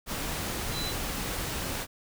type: tone in noise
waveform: sine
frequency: 4000 Hz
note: B7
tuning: 21 cents sharp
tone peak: -34 dBFS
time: 0.72-0.94 s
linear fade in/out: 50 ms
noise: pink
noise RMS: -33 dBFS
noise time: 0.06-1.87 s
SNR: -4 dB
effects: none